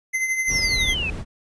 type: tone with tremolo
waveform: square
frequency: 2062 Hz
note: C7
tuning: 26 cents flat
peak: -19 dBFS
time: 0.13-0.95 s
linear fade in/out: 20 ms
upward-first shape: triangle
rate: 12 Hz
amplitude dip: 60%
type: noise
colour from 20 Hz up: brown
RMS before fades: -29 dBFS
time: 0.47-1.25 s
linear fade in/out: 50 ms
type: exponential sweep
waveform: sine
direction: down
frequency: 6170 to 2489 Hz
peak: -23 dBFS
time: 0.48-1.1 s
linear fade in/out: 2 ms
effects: resampled to 22050 Hz